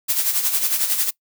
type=noise with tremolo; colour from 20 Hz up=blue; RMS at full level=-18 dBFS; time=0.08-1.11 s; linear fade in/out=20 ms; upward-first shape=sine; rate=11 Hz; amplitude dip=60%; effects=noise-tail reverb RT60 0.1 s tail -22 dB re dry